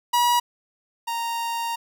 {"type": "tone pair in turn", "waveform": "45% pulse", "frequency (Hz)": [965, 928.9], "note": ["B5", "A#5"], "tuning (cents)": [-40, -6], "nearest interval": "minor second", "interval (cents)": 66, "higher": "first", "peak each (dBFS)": [-17, -25], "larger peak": "first", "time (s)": [[0.13, 0.4], [1.07, 1.76]], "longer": "second", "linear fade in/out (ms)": 10, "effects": []}